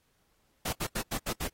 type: noise bursts at uneven times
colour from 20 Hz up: pink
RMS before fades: -33 dBFS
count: 6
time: 0.65-0.73 / 0.8-0.87 / 0.95-1.02 / 1.11-1.18 / 1.26-1.33 / 1.4-1.48 s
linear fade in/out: 10 ms
effects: pink hiss -72 dBFS RMS until 1.53 s + AAC 48 kbps